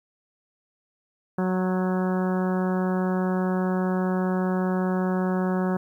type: harmonic tone with a mistuned harmonic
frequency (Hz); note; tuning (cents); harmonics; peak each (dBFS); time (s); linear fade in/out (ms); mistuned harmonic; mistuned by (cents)
185; F#3; 0; 1 / 2 / 3 / 4 / 5 / 6 / 7 / 8 / 9; -23 / -29 / -33 / -35 / -37 / -39 / -40 / -41 / -42; 1.38-5.77; 5; 6; -23
effects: 10-bit

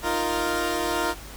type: chord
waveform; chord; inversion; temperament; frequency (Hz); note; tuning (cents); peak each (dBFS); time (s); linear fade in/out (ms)
15% pulse; Eb suspended second; none; equal; 311.1 / 349.2 / 466.2; Eb4 / F4 / Bb4; 0 / 0 / 0; -23 / -20 / -23; 0.02-1.15; 50
effects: added 51 Hz sine -41 dBFS peak until 1.36 s + pink hiss -42 dBFS RMS until 1.36 s

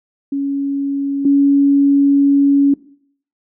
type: tone pair in turn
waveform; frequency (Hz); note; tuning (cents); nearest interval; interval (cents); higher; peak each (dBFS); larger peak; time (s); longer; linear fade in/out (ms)
sine; 278.6 / 280.4; C#4 / C#4; +9 / +20; unison; 11; second; -16 / -8; second; 0.32-1.25 / 1.25-2.74; second; 5
effects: noise-tail reverb RT60 0.6 s tail -20 dB re dry

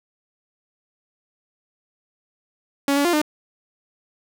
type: tone with pitch steps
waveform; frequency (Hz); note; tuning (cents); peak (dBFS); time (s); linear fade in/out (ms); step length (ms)
sawtooth; 280 / 284.6 / 348.3 / 302; C#4 / C#4 / F4 / D4; +18 / +46 / -5 / +48; -13; 2.88-3.216; 2; 84
effects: none

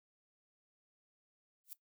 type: noise with exponential growth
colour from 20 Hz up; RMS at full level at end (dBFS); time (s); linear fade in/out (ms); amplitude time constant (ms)
violet; -43; 1.64-1.73; 0; 18
effects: noise-tail reverb RT60 0.1 s tail -17 dB re dry

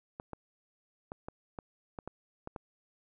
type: clicks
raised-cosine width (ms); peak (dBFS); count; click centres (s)
1; -26; 9; 0.199 / 0.333 / 1.119 / 1.285 / 1.588 / 1.988 / 2.076 / 2.474 / 2.562
effects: none

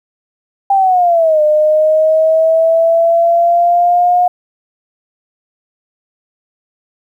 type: linear two-way sweep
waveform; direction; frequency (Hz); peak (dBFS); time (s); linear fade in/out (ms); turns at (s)
sine; down then up; 797 to 604 to 719; -7; 0.7-4.28; 5; 1.42
effects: 8-bit

